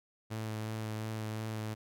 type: tone with vibrato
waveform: sawtooth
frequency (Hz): 109.4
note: A2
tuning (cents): -9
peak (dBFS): -32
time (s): 0.3-1.75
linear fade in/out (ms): 20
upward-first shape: sine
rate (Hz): 2.8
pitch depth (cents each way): 16
effects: none